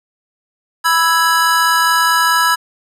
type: chord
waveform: square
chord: E major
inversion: second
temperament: equal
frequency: 987.8 / 1318.5 / 1661.2 Hz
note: B5 / E6 / G#6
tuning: 0 / 0 / 0 cents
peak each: -16 dBFS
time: 0.84-2.56 s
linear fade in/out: 20 ms
effects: resampled to 32000 Hz + 8-bit